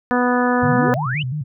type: harmonic tone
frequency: 246.9 Hz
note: B3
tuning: in tune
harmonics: 1 / 2 / 3 / 4 / 5 / 6 / 7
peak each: -18 / -21 / -23 / -24 / -25 / -26 / -26 dBFS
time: 0.11-0.94 s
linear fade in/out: 0 ms
type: tone with vibrato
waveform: sine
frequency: 138.59 Hz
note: C#3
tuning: in tune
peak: -21 dBFS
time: 0.62-1.44 s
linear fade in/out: 20 ms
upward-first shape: square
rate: 5.7 Hz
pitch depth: 150 cents each way
type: exponential sweep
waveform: sine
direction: up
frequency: 89.2 to 3136 Hz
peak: -22 dBFS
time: 0.62-1.23 s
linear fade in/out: 10 ms
effects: none